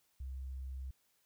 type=tone; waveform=sine; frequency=65.7 Hz; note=C2; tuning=8 cents sharp; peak=-40 dBFS; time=0.2-0.91 s; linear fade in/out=5 ms; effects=white hiss -75 dBFS RMS until 1.25 s